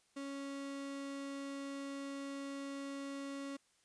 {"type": "tone", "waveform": "35% pulse", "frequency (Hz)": 277.2, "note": "C#4", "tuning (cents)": 0, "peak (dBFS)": -40, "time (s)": [0.16, 3.57], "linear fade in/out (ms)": 10, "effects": ["white hiss -73 dBFS RMS until 3.84 s", "resampled to 22050 Hz"]}